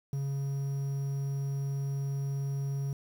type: tone with quantisation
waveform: triangle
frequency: 138.59 Hz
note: C#3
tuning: in tune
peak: -28 dBFS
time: 0.13-2.93 s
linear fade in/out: 2 ms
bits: 9
effects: none